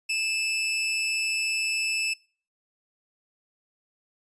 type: tone with amplitude modulation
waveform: sawtooth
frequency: 2626 Hz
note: E7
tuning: 7 cents flat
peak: -19 dBFS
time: 0.09-2.14 s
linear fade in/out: 10 ms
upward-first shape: sine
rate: 203 Hz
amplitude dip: 45%
effects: noise-tail reverb RT60 0.4 s tail -24 dB re dry + resampled to 22050 Hz